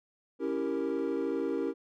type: chord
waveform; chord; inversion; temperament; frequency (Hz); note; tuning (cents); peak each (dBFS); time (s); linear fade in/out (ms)
triangle; C# diminished seventh; none; equal; 277.2 / 329.6 / 392 / 466.2; C#4 / E4 / G4 / Bb4; 0 / 0 / 0 / 0; -32; 0.39-1.74; 50
effects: tanh soft clip ceiling -21 dBFS